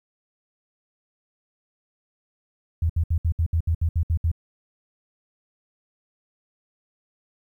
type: tone bursts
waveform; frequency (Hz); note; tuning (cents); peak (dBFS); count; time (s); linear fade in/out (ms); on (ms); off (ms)
sine; 82.41; E2; 0; -18; 11; 2.82-4.316; 5; 76; 66
effects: 10-bit